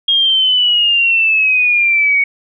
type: exponential sweep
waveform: sine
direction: down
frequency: 3263 to 2224 Hz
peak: -9 dBFS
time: 0.08-2.24 s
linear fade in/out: 5 ms
effects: none